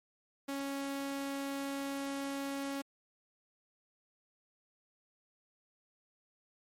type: tone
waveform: sawtooth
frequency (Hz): 276.8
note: C#4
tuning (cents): -2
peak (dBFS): -32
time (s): 0.48-2.82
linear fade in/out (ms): 10
effects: MP3 64 kbps